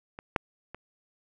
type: clicks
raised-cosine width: 0.5 ms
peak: -25 / -9 / -25 dBFS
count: 3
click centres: 0.189 / 0.362 / 0.746 s
effects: none